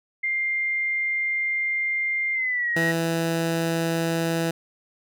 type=tone with pitch glide; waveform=sine; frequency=2100 to 1892.6 Hz; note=C7 to A#6; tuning=+6 to +26 cents; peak=-22 dBFS; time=0.23-2.92 s; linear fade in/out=10 ms; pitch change=-180 cents; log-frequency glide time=2.34-2.71 s
type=tone; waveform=15% pulse; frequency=165.5 Hz; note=E3; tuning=7 cents sharp; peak=-16 dBFS; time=2.76-4.51 s; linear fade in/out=5 ms
effects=none